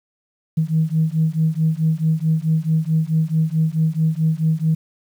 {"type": "beating tone pair", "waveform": "sine", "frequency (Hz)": [157, 161.6], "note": ["D#3", "E3"], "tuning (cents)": [16, -34], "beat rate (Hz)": 4.6, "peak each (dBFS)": -18, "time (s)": [0.57, 4.75], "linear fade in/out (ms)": 10, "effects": ["tanh soft clip ceiling -8 dBFS", "8-bit"]}